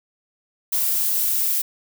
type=noise with high-pass filter sweep; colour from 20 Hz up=violet; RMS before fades=-21 dBFS; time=0.72-1.62 s; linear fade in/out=10 ms; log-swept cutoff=900 to 250 Hz; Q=4; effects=none